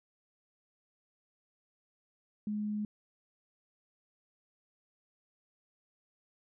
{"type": "tone", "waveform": "sine", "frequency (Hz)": 210, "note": "G#3", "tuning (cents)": 19, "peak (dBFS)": -32, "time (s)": [2.47, 2.85], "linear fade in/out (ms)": 2, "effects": []}